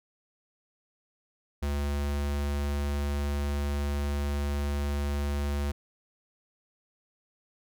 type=tone; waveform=square; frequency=71.8 Hz; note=D2; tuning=39 cents flat; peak=-28 dBFS; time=1.62-5.72 s; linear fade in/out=10 ms; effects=none